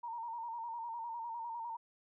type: tone with vibrato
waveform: sine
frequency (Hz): 928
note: A#5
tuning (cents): -8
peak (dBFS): -39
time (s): 0.03-1.77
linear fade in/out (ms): 10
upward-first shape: square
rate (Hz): 9.9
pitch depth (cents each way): 44
effects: none